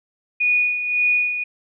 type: tone with tremolo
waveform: sine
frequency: 2462 Hz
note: D#7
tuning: 19 cents flat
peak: -14 dBFS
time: 0.4-1.44 s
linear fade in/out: 10 ms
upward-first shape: sine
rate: 1.8 Hz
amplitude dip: 60%
effects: none